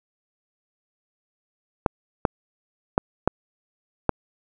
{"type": "clicks", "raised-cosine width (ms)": 1, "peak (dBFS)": -3, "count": 5, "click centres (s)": [1.862, 2.252, 2.979, 3.276, 4.093], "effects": []}